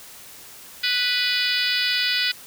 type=harmonic tone; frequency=493.9 Hz; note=B4; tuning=in tune; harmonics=3 / 4 / 5 / 6 / 7 / 8 / 9 / 10; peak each=-28 / -28 / -28 / -28 / -28 / -28 / -28 / -28 dBFS; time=0.83-2.32 s; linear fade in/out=10 ms; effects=white hiss -43 dBFS RMS until 2.46 s